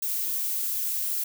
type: noise with amplitude modulation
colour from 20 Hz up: violet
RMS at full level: -27 dBFS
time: 0.02-1.24 s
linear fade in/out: 5 ms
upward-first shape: sine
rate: 215 Hz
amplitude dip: 30%
effects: none